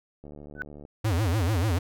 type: click train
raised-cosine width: 2 ms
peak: -31 dBFS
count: 46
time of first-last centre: 0.24-0.851 s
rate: 73.6 Hz
type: tone with exponential growth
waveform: sine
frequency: 1501 Hz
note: F#6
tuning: 24 cents sharp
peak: -24 dBFS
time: 0.55-0.62 s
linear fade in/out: 0 ms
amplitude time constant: 15 ms
type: tone with vibrato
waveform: square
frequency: 96.2 Hz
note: G2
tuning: 32 cents flat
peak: -23 dBFS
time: 1.04-1.79 s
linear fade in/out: 10 ms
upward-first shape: sine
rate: 6.8 Hz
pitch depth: 280 cents each way
effects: none